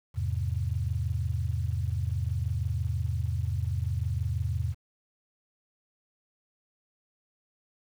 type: chord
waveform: sine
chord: E augmented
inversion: none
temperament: just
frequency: 82.41 / 103.01 / 128.76 Hz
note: E2 / G#2 / B#2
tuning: 0 / -14 / -27 cents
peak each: -30 / -31 / -33 dBFS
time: 0.14-4.75 s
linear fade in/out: 50 ms
effects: 9-bit